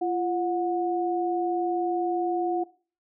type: tone pair together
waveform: sine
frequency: 344.1 / 728.5 Hz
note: F4 / F#5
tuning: -26 / -27 cents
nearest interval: octave + minor second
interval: 1299 cents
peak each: -26 / -27 dBFS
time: 0.01-2.64 s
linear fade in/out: 10 ms
effects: noise-tail reverb RT60 0.4 s tail -19 dB re dry